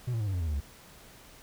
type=tone with pitch steps; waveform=triangle; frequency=123.47 / 113.88 / 105.03 / 96.87 / 89.35 / 82.41 / 76 / 70.1 Hz; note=B2 / A#2 / G#2 / G2 / F2 / E2 / D#2 / C#2; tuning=0 / -40 / +20 / -20 / +40 / 0 / -40 / +20 cents; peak=-26 dBFS; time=0.07-0.606 s; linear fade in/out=10 ms; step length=67 ms; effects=pink hiss -53 dBFS RMS until 1.42 s